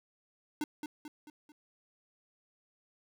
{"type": "tone with echo", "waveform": "square", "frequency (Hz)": 300, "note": "D4", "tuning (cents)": 37, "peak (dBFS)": -32, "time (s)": [0.61, 0.64], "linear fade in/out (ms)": 2, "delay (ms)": 220, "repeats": 4, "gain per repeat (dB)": -6, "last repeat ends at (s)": 1.52, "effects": []}